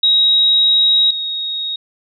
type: tone pair in turn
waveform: sine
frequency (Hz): 3807 / 3759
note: A#7 / A#7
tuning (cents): +36 / +14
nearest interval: unison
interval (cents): 22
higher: first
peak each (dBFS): -9 / -19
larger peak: first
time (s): 0.03-1.11 / 1.11-1.76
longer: first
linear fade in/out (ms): 5
effects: none